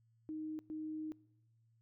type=tone bursts at uneven times; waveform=sine; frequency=311.1 Hz; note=D#4; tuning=in tune; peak=-40 dBFS; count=2; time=0.29-0.59 / 0.7-1.12 s; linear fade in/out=0 ms; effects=noise-tail reverb RT60 1.0 s tail -24 dB re dry + added 114 Hz sine -69 dBFS peak until 1.81 s